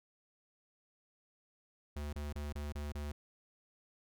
square tone bursts, 73.42 Hz, D2, in tune, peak -39 dBFS, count 6, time 1.96-3.12 s, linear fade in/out 5 ms, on 170 ms, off 28 ms, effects none

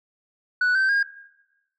sine tone with pitch steps, 1480 / 1550 / 1623.3 Hz, F#6 / G6 / G#6, 0 / -20 / -40 cents, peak -15 dBFS, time 0.61-1.03 s, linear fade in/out 5 ms, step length 140 ms, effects noise-tail reverb RT60 1.0 s tail -21 dB re dry + tanh soft clip ceiling -17 dBFS

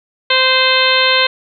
harmonic tone, 519 Hz, C5, 14 cents flat, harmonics 1 / 2 / 3 / 4 / 5 / 6 / 7 / 8, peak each -18 / -18 / -18 / -18 / -18 / -18 / -18 / -18 dBFS, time 0.3-1.27 s, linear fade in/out 5 ms, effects none

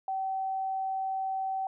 sine tone, 767 Hz, G5, 38 cents flat, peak -29 dBFS, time 0.08-1.67 s, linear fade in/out 2 ms, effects none

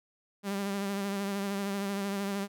sawtooth tone with vibrato, 198.8 Hz, G3, 25 cents sharp, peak -27 dBFS, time 0.43-2.48 s, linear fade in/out 50 ms, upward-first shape sine, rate 13 Hz, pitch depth 33 cents each way, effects none

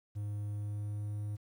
triangle tone with pitch glide, 103.4 to 104.24 Hz, G#2 to G#2, -7 to +7 cents, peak -33 dBFS, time 0.15-1.37 s, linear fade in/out 20 ms, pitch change +14 cents, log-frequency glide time 0.48-1.23 s, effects 11-bit

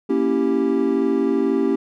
triangle chord, A# diminished seventh, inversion none, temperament equal, 233.1 / 277.2 / 329.6 / 392 Hz, A#3 / C#4 / E4 / G4, 0 / 0 / 0 / 0 cents, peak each -22 / -19 / -22 / -19 dBFS, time 0.09-1.76 s, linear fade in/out 10 ms, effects none

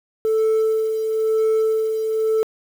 sine tone with tremolo, 440 Hz, A4, in tune, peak -12 dBFS, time 0.25-2.43 s, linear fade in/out 0 ms, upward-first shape sine, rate 1 Hz, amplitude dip 55%, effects tanh soft clip ceiling -14 dBFS + 7-bit

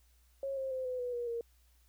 sine tone with pitch steps, 546 / 532 / 518.3 / 505 / 492.1 / 479.5 / 467.2 Hz, C#5 / C5 / C5 / B4 / B4 / A#4 / A#4, -26 / +29 / -16 / +39 / -6 / +49 / +4 cents, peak -34 dBFS, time 0.43-1.41 s, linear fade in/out 2 ms, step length 140 ms, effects added 60 Hz sine -64 dBFS peak until 1.88 s + white hiss -72 dBFS RMS until 1.88 s

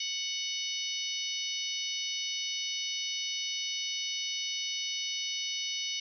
harmonic tone, 740 Hz, F#5, in tune, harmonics 3 / 4 / 5 / 6 / 7 / 8, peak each -41 / -36 / -39 / -42 / -41 / -40 dBFS, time 0-6 s, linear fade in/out 5 ms, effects none

